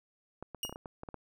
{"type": "clicks", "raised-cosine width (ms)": 1, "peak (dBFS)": -28, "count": 10, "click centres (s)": [0.426, 0.547, 0.65, 0.695, 0.726, 0.759, 0.858, 1.034, 1.088, 1.143]}
{"type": "tone with exponential decay", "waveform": "sawtooth", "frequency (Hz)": 2864, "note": "F7", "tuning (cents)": 43, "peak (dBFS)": -27, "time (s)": [0.63, 0.76], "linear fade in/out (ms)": 2, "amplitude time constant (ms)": 27}
{"effects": []}